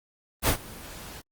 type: noise with ADSR envelope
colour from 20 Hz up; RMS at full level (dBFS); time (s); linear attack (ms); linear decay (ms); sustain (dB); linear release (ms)
pink; -20; 0.42-1.22; 57; 91; -22; 29
effects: Opus 24 kbps